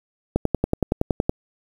click train, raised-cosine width 2 ms, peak -5 dBFS, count 11, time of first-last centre 0.36-1.295 s, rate 10.7 Hz, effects 7-bit

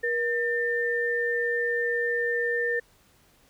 sine tone pair together, 476.2 / 1798 Hz, A#4 / A6, +37 / +37 cents, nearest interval octave + major seventh, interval 2300 cents, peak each -27 / -26 dBFS, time 0.03-2.8 s, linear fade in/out 10 ms, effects pink hiss -61 dBFS RMS until 3.49 s

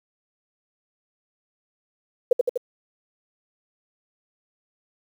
sine tone with echo, 493.1 Hz, B4, 3 cents flat, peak -11 dBFS, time 2.31-2.33 s, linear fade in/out 5 ms, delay 82 ms, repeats 3, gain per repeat -3 dB, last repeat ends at 2.576 s, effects 8-bit

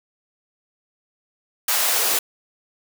white noise with high-pass filter sweep, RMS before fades -20 dBFS, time 1.68-2.19 s, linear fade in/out 5 ms, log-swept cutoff 830 to 370 Hz, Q 1.4, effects none

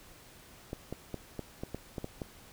clicks, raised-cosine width 2 ms, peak -23 dBFS, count 9, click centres 0.731 / 0.926 / 1.143 / 1.393 / 1.635 / 1.746 / 1.982 / 2.044 / 2.218 s, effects pink hiss -55 dBFS RMS until 2.52 s

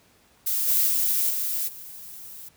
violet noise with level steps, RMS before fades -25 / -21 / -23 / -27 / -41 dBFS, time 0.46-2.49 s, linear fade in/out 10 ms, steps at 0.67 / 0.87 / 1.29 / 1.67 s, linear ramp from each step 20 ms, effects pink hiss -59 dBFS RMS until 2.56 s + high-pass 60 Hz 12 dB/octave

